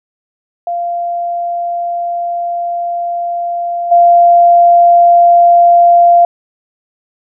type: tone with level steps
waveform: sine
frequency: 693 Hz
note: F5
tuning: 14 cents flat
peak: -14 / -3 dBFS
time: 0.67-6.25 s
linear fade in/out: 2 ms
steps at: 3.91 s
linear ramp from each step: 10 ms
effects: none